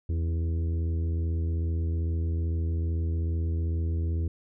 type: harmonic tone with a mistuned harmonic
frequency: 82.41 Hz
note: E2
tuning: in tune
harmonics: 1 / 2 / 3 / 4 / 5 / 6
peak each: -25 / -40 / -43 / -41 / -46 / -53 dBFS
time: 0.09-4.28 s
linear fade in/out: 5 ms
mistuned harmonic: 3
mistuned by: +46 cents
effects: none